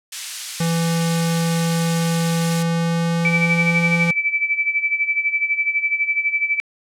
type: high-pass noise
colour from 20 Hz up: white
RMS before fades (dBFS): -27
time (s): 0.12-2.63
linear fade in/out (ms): 5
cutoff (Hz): 2000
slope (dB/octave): 12
type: tone with pitch glide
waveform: square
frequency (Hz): 166.6 to 169.41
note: E3 to E3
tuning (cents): +19 to +48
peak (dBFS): -18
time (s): 0.6-4.11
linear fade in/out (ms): 5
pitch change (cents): +29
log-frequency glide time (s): 2.39-3.87
type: tone with tremolo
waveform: sine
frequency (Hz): 2314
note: D7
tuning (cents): -26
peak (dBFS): -14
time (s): 3.25-6.6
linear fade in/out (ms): 0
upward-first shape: sine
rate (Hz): 12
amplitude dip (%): 75
effects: low-pass 9000 Hz 12 dB/octave